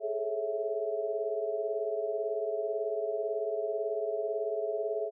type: chord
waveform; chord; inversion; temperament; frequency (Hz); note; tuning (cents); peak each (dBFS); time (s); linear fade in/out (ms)
sine; A major seventh; third; equal with one note detuned; 415.3 / 433.4 / 554.4 / 659.3; G#4 / A4 / C#5 / E5; 0 / -26 / 0 / 0; -36 / -34 / -40 / -34; 0-5.11; 50
effects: none